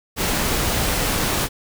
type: noise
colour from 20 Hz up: pink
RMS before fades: -21 dBFS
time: 0.16-1.49 s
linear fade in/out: 50 ms
effects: none